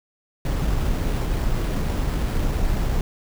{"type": "noise with sample-and-hold", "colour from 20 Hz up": "brown", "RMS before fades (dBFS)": -22, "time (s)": [0.45, 3.01], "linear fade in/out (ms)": 2, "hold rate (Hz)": 6300, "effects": []}